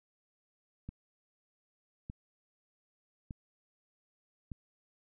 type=click train; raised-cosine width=5 ms; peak=-29 dBFS; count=4; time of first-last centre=0.89-4.518 s; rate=0.827 Hz; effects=none